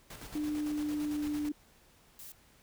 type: noise with tremolo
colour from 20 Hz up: pink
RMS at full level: -46 dBFS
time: 0.1-1.49 s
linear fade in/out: 5 ms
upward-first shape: square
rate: 8.9 Hz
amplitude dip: 45%
type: tone with pitch glide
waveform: sine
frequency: 300 to 296.4 Hz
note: D4 to D4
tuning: +37 to +16 cents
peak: -31 dBFS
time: 0.35-1.52 s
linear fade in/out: 5 ms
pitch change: -21 cents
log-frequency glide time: 0.47-1.38 s
type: noise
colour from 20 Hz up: blue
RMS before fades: -48 dBFS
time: 2.19-2.32 s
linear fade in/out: 2 ms
effects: pink hiss -63 dBFS RMS until 2.62 s